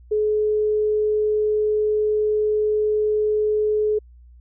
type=tone; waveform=sine; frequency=425.3 Hz; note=G#4; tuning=41 cents sharp; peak=-17 dBFS; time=0.11-3.99 s; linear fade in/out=10 ms; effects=added 60 Hz sine -44 dBFS peak until 4.4 s